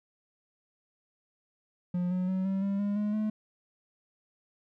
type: tone with pitch steps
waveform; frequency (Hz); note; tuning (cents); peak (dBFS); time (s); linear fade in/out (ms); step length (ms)
triangle; 178 / 182.79 / 187.71 / 192.77 / 197.96 / 203.3 / 208.8 / 214.4; F3 / F#3 / F#3 / G3 / G3 / G#3 / G#3 / A3; +33 / -21 / +25 / -29 / +17 / -37 / +10 / -45; -25; 1.94-3.3; 5; 170
effects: none